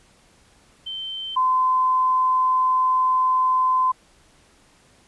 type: tone pair in turn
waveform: sine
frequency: 3102 / 1026.5 Hz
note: G7 / C6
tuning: -19 / -33 cents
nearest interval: octave + perfect fifth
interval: 1914 cents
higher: first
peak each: -28 / -16 dBFS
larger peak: second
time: 0.86-1.36 / 1.36-3.92 s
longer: second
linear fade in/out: 10 ms
effects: pink hiss -56 dBFS RMS until 5.07 s + resampled to 24000 Hz